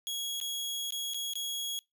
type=tone with dropouts; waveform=sawtooth; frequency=3322 Hz; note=G#7; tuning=in tune; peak=-30 dBFS; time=0.07-1.79 s; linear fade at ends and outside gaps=0 ms; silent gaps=0.401-0.413 / 0.906-0.923 / 1.136-1.144 / 1.335-1.355 s; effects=noise-tail reverb RT60 0.2 s tail -25 dB re dry